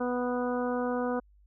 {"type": "harmonic tone", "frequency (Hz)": 246.9, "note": "B3", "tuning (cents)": 0, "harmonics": [1, 2, 3, 4, 5, 6], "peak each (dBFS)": [-31, -31, -37, -39, -40, -42], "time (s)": [0, 1.2], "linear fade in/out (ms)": 10, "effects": ["added 50 Hz sine -57 dBFS peak until 1.46 s"]}